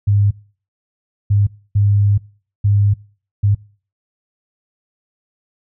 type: tone bursts at uneven times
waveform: sine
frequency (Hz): 101.7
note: G#2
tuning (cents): -36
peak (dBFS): -10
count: 5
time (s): 0.07-0.31 / 1.3-1.47 / 1.75-2.18 / 2.64-2.94 / 3.43-3.55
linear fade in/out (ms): 10
effects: noise-tail reverb RT60 0.4 s tail -22 dB re dry